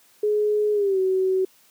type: tone with pitch glide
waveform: sine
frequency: 420.5 to 376.8 Hz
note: G#4 to F#4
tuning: +22 to +32 cents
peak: -18 dBFS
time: 0.23-1.45 s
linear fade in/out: 5 ms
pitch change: -190 cents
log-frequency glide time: 0.73-0.99 s
effects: white hiss -57 dBFS RMS until 1.7 s + high-pass 150 Hz 12 dB/octave